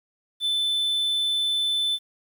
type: tone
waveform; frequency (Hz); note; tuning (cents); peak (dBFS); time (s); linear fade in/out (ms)
triangle; 3520; A7; 0; -20; 0.4-1.99; 50
effects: 9-bit